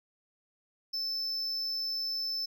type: tone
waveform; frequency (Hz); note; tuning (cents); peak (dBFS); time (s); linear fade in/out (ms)
triangle; 5274; E8; 0; -30; 0.93-2.46; 10
effects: none